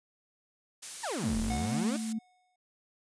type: noise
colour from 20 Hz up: blue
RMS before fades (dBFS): -38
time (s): 0.82-2.13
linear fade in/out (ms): 10
type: exponential two-way sweep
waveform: 30% pulse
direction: down then up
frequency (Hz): 987.8 to 36.71 to 317.3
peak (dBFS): -30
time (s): 1.03-1.97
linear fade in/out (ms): 10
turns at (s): 1.39
type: tone with tremolo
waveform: sine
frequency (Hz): 222.1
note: A3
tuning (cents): +16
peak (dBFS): -29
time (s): 1.23-2.19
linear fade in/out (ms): 10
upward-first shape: sine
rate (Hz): 2.2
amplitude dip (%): 35
type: tone with exponential decay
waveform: square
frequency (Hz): 731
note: F#5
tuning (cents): -21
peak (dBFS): -35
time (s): 1.5-2.56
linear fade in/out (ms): 5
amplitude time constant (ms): 230
effects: resampled to 22050 Hz